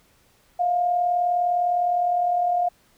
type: tone pair together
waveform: sine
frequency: 669.2 / 709 Hz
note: E5 / F5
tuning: +26 / +26 cents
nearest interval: minor second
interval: 100 cents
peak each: -30 / -19 dBFS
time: 0.59-2.69 s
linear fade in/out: 10 ms
effects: pink hiss -60 dBFS RMS until 2.97 s